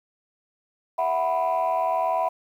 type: chord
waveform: sine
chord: E suspended second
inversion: none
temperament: equal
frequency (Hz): 659.3 / 740 / 987.8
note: E5 / F#5 / B5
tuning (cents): 0 / 0 / 0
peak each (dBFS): -24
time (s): 0.98-2.29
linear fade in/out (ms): 10
effects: tanh soft clip ceiling -16 dBFS + 9-bit